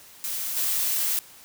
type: noise with level steps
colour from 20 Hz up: blue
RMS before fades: -30 / -25 dBFS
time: 0.24-1.19 s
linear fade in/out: 0 ms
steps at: 0.56 s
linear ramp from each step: 10 ms
effects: white hiss -49 dBFS RMS until 1.44 s